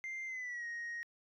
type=tone with pitch glide; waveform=sine; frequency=2093 to 1875.5 Hz; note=C7 to A#6; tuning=0 to +10 cents; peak=-37 dBFS; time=0.04-1.03 s; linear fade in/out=0 ms; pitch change=-190 cents; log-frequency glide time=0.26-0.66 s; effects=tanh soft clip ceiling -38 dBFS